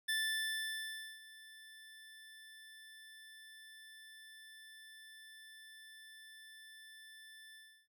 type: tone with ADSR envelope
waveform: 25% pulse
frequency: 1760 Hz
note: A6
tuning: in tune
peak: -29 dBFS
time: 0.08-7.88 s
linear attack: 11 ms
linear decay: 1100 ms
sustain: -21 dB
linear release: 330 ms
effects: none